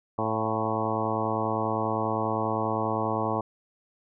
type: harmonic tone with a mistuned harmonic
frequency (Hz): 110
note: A2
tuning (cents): 0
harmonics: 1 / 2 / 3 / 4 / 5 / 6 / 7 / 8 / 9 / 10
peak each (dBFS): -34 / -34 / -34 / -34 / -34 / -34 / -34 / -34 / -34 / -34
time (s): 0.18-3.41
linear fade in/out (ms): 5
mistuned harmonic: 6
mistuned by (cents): +39
effects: none